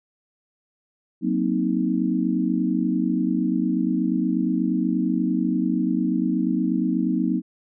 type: chord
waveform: sine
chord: C half-diminished seventh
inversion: second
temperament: equal with one note detuned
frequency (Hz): 185 / 233.1 / 261.6 / 313.5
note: Gb3 / Bb3 / C4 / Eb4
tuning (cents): 0 / 0 / 0 / +13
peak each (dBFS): -25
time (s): 1.21-7.42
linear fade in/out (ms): 50
effects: none